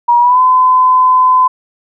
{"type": "tone with pitch glide", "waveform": "sine", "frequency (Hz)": [955, 1017.6], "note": ["A#5", "C6"], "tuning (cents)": [42, -48], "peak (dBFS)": -5, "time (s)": [0.08, 1.48], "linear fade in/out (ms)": 10, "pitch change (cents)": 110, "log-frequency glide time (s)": [0.19, 0.4], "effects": []}